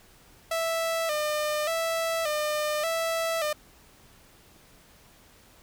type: tone with vibrato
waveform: sawtooth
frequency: 630 Hz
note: D#5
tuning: 21 cents sharp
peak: -22 dBFS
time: 0.51-3.53 s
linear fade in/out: 5 ms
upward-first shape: square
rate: 0.86 Hz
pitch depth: 76 cents each way
effects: pink hiss -56 dBFS RMS until 5.62 s